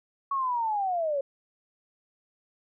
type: linear sweep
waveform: sine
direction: down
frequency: 1120 to 538 Hz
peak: -25 dBFS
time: 0.31-1.21 s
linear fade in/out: 5 ms
effects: none